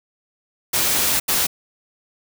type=noise bursts at uneven times; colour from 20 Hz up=white; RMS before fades=-19 dBFS; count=2; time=0.73-1.2 / 1.28-1.47 s; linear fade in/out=10 ms; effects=none